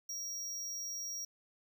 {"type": "tone", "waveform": "square", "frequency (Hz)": 5660, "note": "F8", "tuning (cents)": 22, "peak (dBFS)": -39, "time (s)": [0.09, 1.25], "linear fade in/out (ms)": 5, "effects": []}